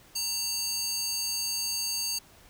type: tone with high-pass filter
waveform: square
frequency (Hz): 920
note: A#5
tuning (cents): -23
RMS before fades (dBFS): -31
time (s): 0.15-2.19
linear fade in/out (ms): 10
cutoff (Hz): 5100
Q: 2.7
effects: pink hiss -56 dBFS RMS until 2.49 s